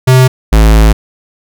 square tone pair in turn, 129 / 54.14 Hz, C3 / A1, -24 / -27 cents, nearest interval octave + minor third, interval 1503 cents, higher first, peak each -3 dBFS, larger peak neither, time 0.07-0.28 / 0.52-0.93 s, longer second, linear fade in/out 10 ms, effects none

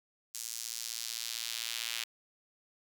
square tone with high-pass filter sweep, 57.8 Hz, A#1, 14 cents flat, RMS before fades -39 dBFS, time 0.34-2.04 s, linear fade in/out 5 ms, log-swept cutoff 6600 to 2900 Hz, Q 1.4, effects none

